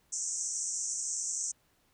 pink band-pass noise, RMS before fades -35 dBFS, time 0.12-1.52 s, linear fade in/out 10 ms, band 5800 to 8300 Hz, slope 96 dB/octave, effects pink hiss -70 dBFS RMS until 1.93 s

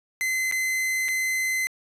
45% pulse tone with dropouts, 2051 Hz, C7, 35 cents flat, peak -23 dBFS, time 0.21-1.67 s, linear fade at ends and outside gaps 0 ms, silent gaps 0.513-0.523 / 1.083-1.087 s, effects resampled to 32000 Hz + 10-bit

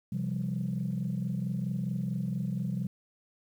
sine chord, C suspended fourth, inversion none, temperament equal with one note detuned, 130.81 / 171.52 / 196 Hz, C3 / F3 / G3, 0 / -31 / 0 cents, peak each -33 dBFS, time 0.12-2.87 s, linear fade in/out 5 ms, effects tanh soft clip ceiling -23 dBFS + 10-bit

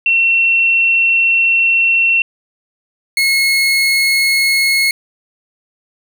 sine / 30% pulse tone pair in turn, 2714 / 2173 Hz, E7 / C#7, +50 / -35 cents, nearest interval major third, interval 385 cents, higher first, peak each -9 / -8 dBFS, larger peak second, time 0.06-2.22 / 3.17-4.91 s, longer first, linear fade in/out 2 ms, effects none

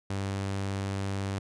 sawtooth tone, 98 Hz, G2, in tune, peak -26 dBFS, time 0.1-1.39 s, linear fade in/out 5 ms, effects resampled to 22050 Hz

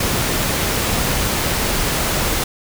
pink noise, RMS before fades -19 dBFS, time 0-2.44 s, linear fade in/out 5 ms, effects none

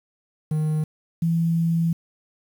triangle / sine tone pair in turn, 154.6 / 166.43 Hz, D#3 / E3, -11 / +17 cents, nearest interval minor second, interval 128 cents, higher second, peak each -18 dBFS, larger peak neither, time 0.51-0.84 / 1.22-1.93 s, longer second, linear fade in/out 5 ms, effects 8-bit

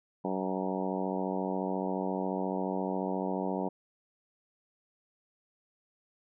harmonic tone with a mistuned harmonic, 94.3 Hz, F#2, 33 cents sharp, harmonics 2 / 3 / 4 / 5 / 6 / 7 / 8 / 9 / 10, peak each -35 / -37 / -38 / -39 / -40 / -40 / -41 / -42 / -42 dBFS, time 0.24-3.69 s, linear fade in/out 10 ms, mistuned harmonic 9, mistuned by +32 cents, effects none

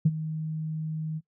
sine tone with ADSR envelope, 157.1 Hz, D#3, 17 cents sharp, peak -14 dBFS, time 0.05-1.21 s, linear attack 10 ms, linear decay 40 ms, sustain -15 dB, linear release 40 ms, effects noise-tail reverb RT60 0.1 s tail -22 dB re dry + tanh soft clip ceiling -10 dBFS

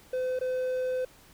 triangle tone with dropouts, 510 Hz, C5, 44 cents flat, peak -25 dBFS, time 0.13-1.05 s, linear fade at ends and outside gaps 5 ms, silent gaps 0.391-0.411 s, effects pink hiss -56 dBFS RMS until 1.33 s

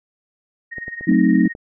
sine tone with tremolo, 1864.7 Hz, A#6, in tune, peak -25 dBFS, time 0.71-1.54 s, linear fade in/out 20 ms, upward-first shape sine, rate 19 Hz, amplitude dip 75%
clicks, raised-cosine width 2 ms, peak -22 dBFS, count 6, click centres 0.783 / 0.881 / 1.01 / 1.116 / 1.456 / 1.551 s
sine chord, F# diminished seventh, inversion none, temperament equal, 185 / 220 / 261.6 / 311.1 Hz, F#3 / A3 / C4 / Eb4, 0 / 0 / 0 / 0 cents, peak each -17 dBFS, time 1.07-1.48 s, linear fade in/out 10 ms
effects none

